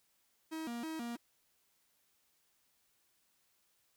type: tone with vibrato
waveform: 45% pulse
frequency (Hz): 274.6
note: C#4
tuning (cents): -16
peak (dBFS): -39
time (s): 0.51-1.17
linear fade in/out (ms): 20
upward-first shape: square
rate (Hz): 3.1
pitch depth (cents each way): 260
effects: white hiss -75 dBFS RMS until 3.96 s